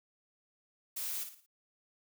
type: noise with echo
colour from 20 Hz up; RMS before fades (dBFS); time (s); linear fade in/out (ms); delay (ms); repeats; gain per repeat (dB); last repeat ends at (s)
blue; -38; 0.96-1.24; 10; 56; 4; -8; 1.464
effects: none